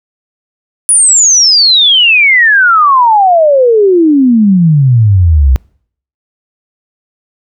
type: exponential sweep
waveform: sine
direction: down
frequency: 9950 to 62 Hz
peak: -3 dBFS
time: 0.89-5.56 s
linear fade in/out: 0 ms
effects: noise-tail reverb RT60 0.6 s tail -26 dB re dry